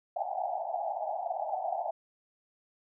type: band-pass noise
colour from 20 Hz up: white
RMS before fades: -34 dBFS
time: 0.16-1.91 s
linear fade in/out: 5 ms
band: 630 to 830 Hz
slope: 96 dB/octave
effects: none